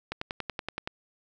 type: click train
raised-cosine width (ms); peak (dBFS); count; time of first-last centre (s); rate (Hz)
0.3; -16; 9; 0.12-0.875; 10.6
effects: none